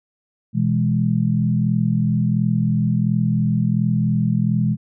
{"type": "chord", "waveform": "sine", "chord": "E major", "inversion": "second", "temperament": "equal", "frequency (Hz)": [123.47, 164.81, 207.7], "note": ["B2", "E3", "G#3"], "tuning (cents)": [0, 0, 0], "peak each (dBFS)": -20, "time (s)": [0.53, 4.77], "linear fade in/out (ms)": 50, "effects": []}